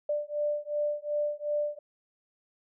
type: beating tone pair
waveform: sine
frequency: 590 / 592.7 Hz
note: D5 / D5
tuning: +8 / +16 cents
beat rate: 2.7 Hz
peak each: -31 dBFS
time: 0.09-1.79 s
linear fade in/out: 5 ms
effects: none